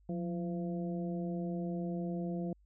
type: harmonic tone with a mistuned harmonic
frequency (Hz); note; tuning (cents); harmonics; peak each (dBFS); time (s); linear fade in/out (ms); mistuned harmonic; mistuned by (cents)
170.7; F3; -39; 1 / 2 / 3 / 4; -35 / -41 / -45 / -47; 0.09-2.53; 2; 1; +69
effects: added 50 Hz sine -62 dBFS peak until 2.65 s